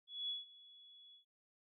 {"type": "tone with ADSR envelope", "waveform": "sine", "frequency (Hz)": 3387, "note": "G#7", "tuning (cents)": 33, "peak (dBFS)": -37, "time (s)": [0.07, 1.25], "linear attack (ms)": 220, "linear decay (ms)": 160, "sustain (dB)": -21, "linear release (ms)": 110, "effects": []}